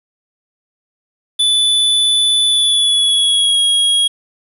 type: tone with pitch glide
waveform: square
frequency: 3484 to 3300 Hz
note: A7 to G#7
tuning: -18 to -12 cents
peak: -11 dBFS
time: 1.39-4.08 s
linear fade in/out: 10 ms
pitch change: -94 cents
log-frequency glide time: 2.47-3.59 s
effects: resampled to 32000 Hz + 7-bit